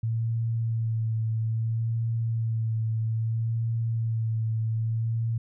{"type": "tone with vibrato", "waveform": "sine", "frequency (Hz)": 113, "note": "A2", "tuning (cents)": 47, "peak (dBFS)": -24, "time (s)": [0.03, 5.38], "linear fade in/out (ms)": 5, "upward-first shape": "sine", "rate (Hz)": 0.61, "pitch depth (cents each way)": 24, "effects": []}